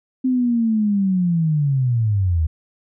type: linear sweep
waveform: sine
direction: down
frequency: 260.7 to 75.5 Hz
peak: -15 dBFS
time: 0.24-2.47 s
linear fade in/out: 10 ms
effects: none